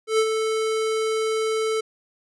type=tone with ADSR envelope; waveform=square; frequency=440 Hz; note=A4; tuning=in tune; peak=-16 dBFS; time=0.07-1.81 s; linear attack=120 ms; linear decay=59 ms; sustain=-6 dB; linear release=10 ms; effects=resampled to 24000 Hz